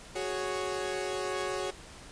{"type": "chord", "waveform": "sawtooth", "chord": "F# suspended second", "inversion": "none", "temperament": "equal", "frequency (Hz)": [370, 415.3, 554.4], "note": ["F#4", "G#4", "C#5"], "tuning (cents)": [0, 0, 0], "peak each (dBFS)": [-31, -33, -33], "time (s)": [0.15, 1.71], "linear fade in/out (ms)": 10, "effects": ["pink hiss -49 dBFS RMS until 2.11 s", "resampled to 22050 Hz"]}